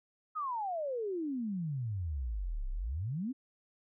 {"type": "exponential two-way sweep", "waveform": "sine", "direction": "down then up", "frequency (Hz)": [1294, 30.63, 279.7], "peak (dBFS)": -33, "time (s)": [0.35, 3.33], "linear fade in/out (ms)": 20, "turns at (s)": 2.69, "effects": []}